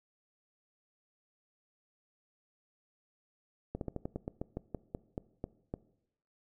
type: slowing click train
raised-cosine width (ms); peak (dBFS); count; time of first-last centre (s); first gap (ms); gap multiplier
2; -23; 14; 3.75-5.739; 62; 1.14
effects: noise-tail reverb RT60 0.8 s tail -20 dB re dry